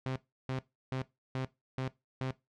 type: tone bursts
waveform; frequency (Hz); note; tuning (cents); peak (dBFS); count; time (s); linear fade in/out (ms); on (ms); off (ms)
sawtooth; 130.81; C3; 0; -29; 6; 0.06-2.31; 0; 100; 330
effects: noise-tail reverb RT60 0.2 s tail -18 dB re dry + low-pass 4000 Hz 12 dB/octave